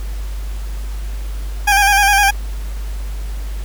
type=tone with vibrato; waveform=20% pulse; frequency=805 Hz; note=G5; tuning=46 cents sharp; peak=-5 dBFS; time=1.67-2.31 s; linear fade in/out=10 ms; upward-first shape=square; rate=9.8 Hz; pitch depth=39 cents each way; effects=added 50 Hz sine -21 dBFS peak until 3.64 s + pink hiss -39 dBFS RMS until 3.64 s